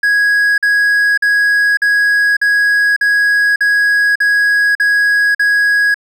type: tone bursts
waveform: triangle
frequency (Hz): 1659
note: G#6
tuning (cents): -2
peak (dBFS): -7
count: 10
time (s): 0.03-5.944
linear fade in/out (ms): 5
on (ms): 550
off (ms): 46
effects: none